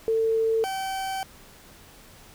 sine / 40% pulse tone pair in turn, 447.9 / 769.5 Hz, A4 / G5, +31 / -32 cents, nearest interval major sixth, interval 937 cents, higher second, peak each -20 / -27 dBFS, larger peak first, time 0.08-0.64 / 0.64-1.23 s, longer second, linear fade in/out 0 ms, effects pink hiss -50 dBFS RMS until 2.34 s

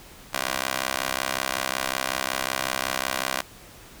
15% pulse tone with high-pass filter, 65.41 Hz, C2, in tune, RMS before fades -28 dBFS, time 0.33-3.42 s, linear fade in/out 10 ms, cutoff 810 Hz, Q 0.64, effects pink hiss -47 dBFS RMS until 4 s

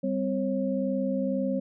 sine tone cluster, 196.3 / 258.3 / 543 Hz, G3 / C4 / C#5, +3 / -22 / -36 cents, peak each -29 / -29 / -30 dBFS, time 0.03-1.6 s, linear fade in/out 10 ms, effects none

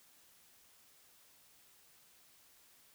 silence, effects white hiss -65 dBFS RMS until 2.94 s

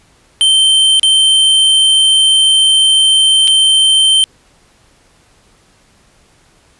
square tone with dropouts, 3113 Hz, G7, 13 cents flat, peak -7 dBFS, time 0.41-4.24 s, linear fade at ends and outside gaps 0 ms, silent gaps 0.996-1.031 / 3.475-3.479 s, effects pink hiss -50 dBFS RMS until 6.79 s + resampled to 24000 Hz

